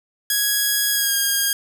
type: tone with pitch glide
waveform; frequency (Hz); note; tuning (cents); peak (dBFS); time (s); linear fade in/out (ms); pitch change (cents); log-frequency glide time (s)
5% pulse; 1661.2 to 1623.3; G#6 to G#6; 0 to -40; -7; 0.3-1.53; 2; -40; 0.92-1.14
effects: none